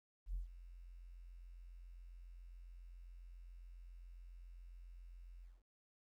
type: tone with ADSR envelope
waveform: sine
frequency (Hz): 43.65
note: F1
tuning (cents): 0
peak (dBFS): -36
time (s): 0.26-5.63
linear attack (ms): 81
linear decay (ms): 130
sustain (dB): -16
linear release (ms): 200
effects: tanh soft clip ceiling -35 dBFS + 13-bit